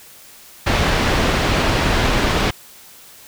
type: low-pass noise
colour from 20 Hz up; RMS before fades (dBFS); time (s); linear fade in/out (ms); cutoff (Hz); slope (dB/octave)
pink; -17; 0.66-2.51; 10; 3900; 12
effects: white hiss -43 dBFS RMS until 3.27 s